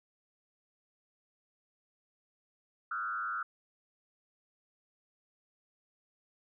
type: tone with frequency modulation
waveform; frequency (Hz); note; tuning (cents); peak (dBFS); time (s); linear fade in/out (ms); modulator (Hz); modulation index
sine; 1365; F6; -40; -33; 2.91-3.43; 5; 110; 1.1
effects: none